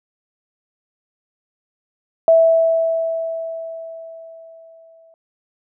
sine tone with exponential decay, 656 Hz, E5, 9 cents flat, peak -7 dBFS, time 2.28-5.14 s, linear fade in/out 1 ms, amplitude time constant 620 ms, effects none

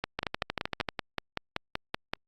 two click trains, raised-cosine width 0.3 ms, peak -13 / -13 dBFS, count 10 / 12, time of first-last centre 0.19-0.888 / 0.04-2.135 s, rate 12.9 / 5.25 Hz, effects Opus 48 kbps

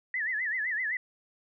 sine tone with vibrato, 1864.7 Hz, A#6, in tune, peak -28 dBFS, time 0.14-0.97 s, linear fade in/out 2 ms, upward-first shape sine, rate 7.8 Hz, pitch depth 170 cents each way, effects none

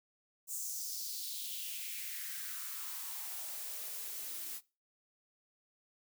blue noise with high-pass filter sweep, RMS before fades -42 dBFS, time 0.47-4.61 s, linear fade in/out 50 ms, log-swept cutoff 7600 to 260 Hz, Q 3.2, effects noise-tail reverb RT60 0.3 s tail -20 dB re dry

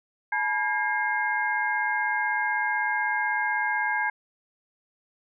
sine tone cluster, 852 / 968 / 1620 / 2121 Hz, G#5 / B5 / G#6 / C7, +44 / -35 / -43 / +23 cents, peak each -29 / -33 / -26 / -31 dBFS, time 0.32-4.1 s, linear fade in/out 5 ms, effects none

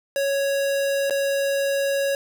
square tone with dropouts, 554.4 Hz, C#5, in tune, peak -21 dBFS, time 0.16-2.15 s, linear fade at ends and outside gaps 1 ms, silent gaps 1.098-1.107 s, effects none

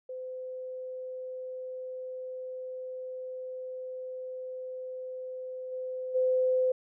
sine tone with level steps, 512 Hz, C5, 38 cents flat, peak -36 / -33 / -23 dBFS, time 0.09-6.72 s, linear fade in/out 5 ms, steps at 5.71 / 6.14 s, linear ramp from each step 20 ms, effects none

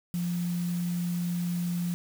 sine tone in noise, 174.61 Hz, F3, in tune, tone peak -27 dBFS, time 0.14-1.94 s, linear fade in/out 0 ms, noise white, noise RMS -45 dBFS, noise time 0.14-1.94 s, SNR +15 dB, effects none

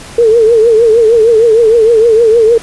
sine tone with vibrato, 452.9 Hz, A#4, 50 cents flat, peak -3 dBFS, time 0.18-2.58 s, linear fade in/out 5 ms, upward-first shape triangle, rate 6.5 Hz, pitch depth 110 cents each way, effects pink hiss -30 dBFS RMS until 2.62 s + resampled to 24000 Hz

